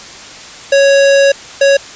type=tone bursts at uneven times; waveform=square; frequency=554.4 Hz; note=C#5; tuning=in tune; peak=-6 dBFS; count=2; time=0.72-1.32 / 1.61-1.77 s; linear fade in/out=5 ms; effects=white hiss -31 dBFS RMS until 1.95 s + resampled to 16000 Hz